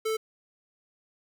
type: tone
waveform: square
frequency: 440 Hz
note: A4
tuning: in tune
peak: -27 dBFS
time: 0.05-0.17 s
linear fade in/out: 10 ms
effects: 9-bit